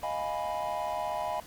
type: chord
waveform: triangle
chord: F half-diminished seventh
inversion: third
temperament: equal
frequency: 622.3 / 698.5 / 830.6 / 987.8 Hz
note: Eb5 / F5 / Ab5 / Cb6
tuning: 0 / 0 / 0 / 0 cents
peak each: -34 dBFS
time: 0.03-1.4 s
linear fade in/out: 2 ms
effects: pink hiss -50 dBFS RMS until 1.46 s + Opus 48 kbps